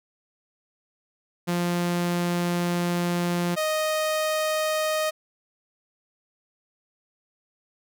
sawtooth tone pair in turn, 174.61 / 622.2 Hz, F3 / D#5, 0 / 0 cents, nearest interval octave + minor seventh, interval 2200 cents, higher second, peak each -19 dBFS, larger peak neither, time 1.47-3.56 / 3.56-5.11 s, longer first, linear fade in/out 20 ms, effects none

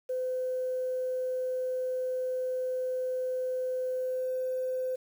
sine tone with pitch glide, 510 to 513 Hz, C5 to C5, -44 to -34 cents, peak -28 dBFS, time 0.09-4.96 s, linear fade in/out 10 ms, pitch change +10 cents, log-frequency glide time 3.83-4.36 s, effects tanh soft clip ceiling -24 dBFS + 9-bit

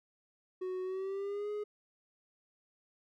triangle tone with pitch glide, 370 to 417.7 Hz, F#4 to G#4, 0 to +10 cents, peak -33 dBFS, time 0.61-1.64 s, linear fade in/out 10 ms, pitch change +210 cents, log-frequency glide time 0.83-1.5 s, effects none

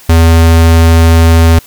square tone, 82.41 Hz, E2, in tune, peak -3 dBFS, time 0.09-1.59 s, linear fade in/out 5 ms, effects white hiss -37 dBFS RMS until 1.66 s

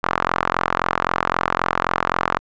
sawtooth tone with band-pass filter, 43.81 Hz, F1, 6 cents sharp, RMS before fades -21 dBFS, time 0.03-2.39 s, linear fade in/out 0 ms, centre 1200 Hz, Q 2.4, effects resampled to 16000 Hz

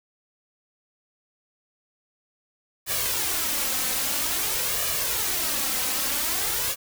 white noise with flanger, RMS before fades -26 dBFS, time 2.86-6.76 s, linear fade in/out 50 ms, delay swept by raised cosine 1.7 to 3.9 ms, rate 0.5 Hz, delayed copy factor +0.6, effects none

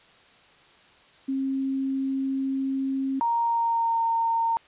sine tone, 268.6 Hz, C4, 46 cents sharp, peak -24 dBFS, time 1.28-3.2 s, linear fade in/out 10 ms
sine tone with pitch glide, 932.3 to 916.3 Hz, A#5 to A#5, 0 to -30 cents, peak -21 dBFS, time 3.21-4.57 s, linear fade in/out 0 ms, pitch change -30 cents, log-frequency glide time 3.43-3.98 s
effects white hiss -55 dBFS RMS until 4.67 s + resampled to 8000 Hz

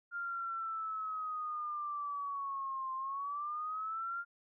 sine linear two-way sweep, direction down then up, 1404 to 1046.5 to 1404 Hz, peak -36 dBFS, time 0.11-4.25 s, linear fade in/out 50 ms, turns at 2.94 s, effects none

